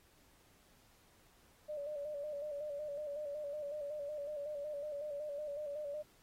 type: tone with vibrato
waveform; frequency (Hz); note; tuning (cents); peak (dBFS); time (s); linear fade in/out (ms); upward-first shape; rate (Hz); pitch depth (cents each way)
sine; 587.3; D5; 0; -39; 1.68-6.03; 20; square; 5.4; 48
effects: pink hiss -68 dBFS RMS until 6.22 s + AAC 48 kbps